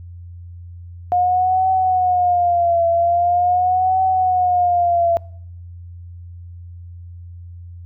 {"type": "tone with vibrato", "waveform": "sine", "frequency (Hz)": 714, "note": "F5", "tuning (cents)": 38, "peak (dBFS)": -13, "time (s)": [1.12, 5.17], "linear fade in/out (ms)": 0, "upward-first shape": "triangle", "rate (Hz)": 0.43, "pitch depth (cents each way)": 100, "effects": ["noise-tail reverb RT60 0.7 s tail -25 dB re dry", "added 87 Hz sine -33 dBFS peak until 7.85 s"]}